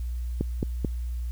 click train, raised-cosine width 3 ms, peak -12 dBFS, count 3, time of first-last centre 0.41-0.848 s, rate 4.57 Hz, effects added 60 Hz sine -28 dBFS peak until 1.31 s + white hiss -57 dBFS RMS until 1.31 s

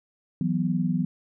sine chord, E suspended second, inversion none, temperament equal, 164.81 / 185 / 246.9 Hz, E3 / F#3 / B3, 0 / 0 / 0 cents, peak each -26 / -26 / -28 dBFS, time 0.41-1.05 s, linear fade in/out 2 ms, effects none

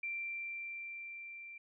sine tone with level ramp, 2357 Hz, D7, 6 cents sharp, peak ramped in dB -36 to -47 dBFS, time 0.03-1.58 s, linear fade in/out 5 ms, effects none

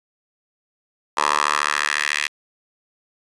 10% pulse tone with high-pass filter sweep, 73.9 Hz, D2, 11 cents sharp, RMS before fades -21 dBFS, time 1.17-2.28 s, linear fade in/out 5 ms, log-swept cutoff 920 to 2200 Hz, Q 2.4, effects resampled to 22050 Hz

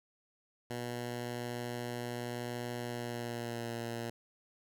10% pulse tone with pitch glide, 120.9 to 116.98 Hz, B2 to A#2, -36 to +7 cents, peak -29 dBFS, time 0.7-4.1 s, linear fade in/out 5 ms, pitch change -57 cents, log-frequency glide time 2.77-3.71 s, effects none

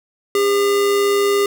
square tone with amplitude modulation, 403 Hz, G4, 48 cents sharp, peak -13 dBFS, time 0.35-1.46 s, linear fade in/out 2 ms, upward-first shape sine, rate 117 Hz, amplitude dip 30%, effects none

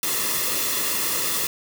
white noise with comb filter, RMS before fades -24 dBFS, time 0.03-1.47 s, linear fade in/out 2 ms, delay 1.3 ms, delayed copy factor -0.65, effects none

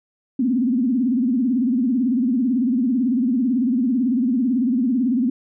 sine tone with vibrato, 248 Hz, B3, 7 cents sharp, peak -16 dBFS, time 0.39-5.3 s, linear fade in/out 5 ms, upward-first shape sine, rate 18 Hz, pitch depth 170 cents each way, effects none

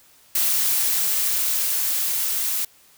blue noise with level ramp, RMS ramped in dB -20 to -24 dBFS, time 0.35-2.65 s, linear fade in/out 5 ms, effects white hiss -54 dBFS RMS until 2.97 s

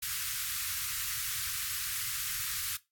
white band-stop noise, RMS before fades -35 dBFS, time 0.02-2.77 s, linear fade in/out 10 ms, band 140 to 1200 Hz, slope 48 dB/octave, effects noise-tail reverb RT60 0.2 s tail -17 dB re dry + AAC 64 kbps

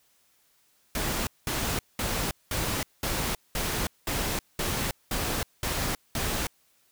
pink noise bursts, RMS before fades -29 dBFS, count 11, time 0.95-6.47 s, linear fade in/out 2 ms, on 320 ms, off 200 ms, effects white hiss -66 dBFS RMS until 6.91 s

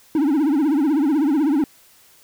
triangle tone with vibrato, 293.7 Hz, D4, in tune, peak -13 dBFS, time 0.15-1.64 s, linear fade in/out 2 ms, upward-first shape triangle, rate 16 Hz, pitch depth 210 cents each way, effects white hiss -52 dBFS RMS until 2.23 s

